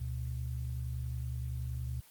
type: tone pair together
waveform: sine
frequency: 71.7 / 122.37 Hz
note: D2 / B2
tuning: -41 / -16 cents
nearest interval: major sixth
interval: 925 cents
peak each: -37 / -37 dBFS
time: 0-2.01 s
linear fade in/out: 10 ms
effects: white hiss -59 dBFS RMS until 2.1 s + Opus 24 kbps